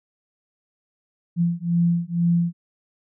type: beating tone pair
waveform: sine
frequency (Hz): 170.2 / 172.3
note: F3 / F3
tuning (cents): -44 / -23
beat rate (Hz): 2.1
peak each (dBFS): -21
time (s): 1.36-2.53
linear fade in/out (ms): 50
effects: none